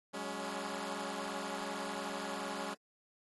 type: chord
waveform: 10% pulse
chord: F# suspended second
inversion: none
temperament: equal with one note detuned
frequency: 185 / 207.7 / 280.7 Hz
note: F#3 / G#3 / C#4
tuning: 0 / 0 / +22 cents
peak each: -37 / -34 / -34 dBFS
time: 0.13-2.75 s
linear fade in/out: 20 ms
effects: AAC 32 kbps